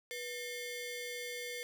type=ring-modulated tone; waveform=sawtooth; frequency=1318.5 Hz; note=E6; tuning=in tune; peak=-33 dBFS; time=0.11-1.63 s; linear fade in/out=0 ms; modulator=831 Hz; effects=none